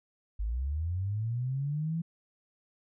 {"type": "linear sweep", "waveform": "sine", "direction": "up", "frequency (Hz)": [49, 168.4], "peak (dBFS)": -29, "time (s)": [0.39, 2.02], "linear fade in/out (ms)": 10, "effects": []}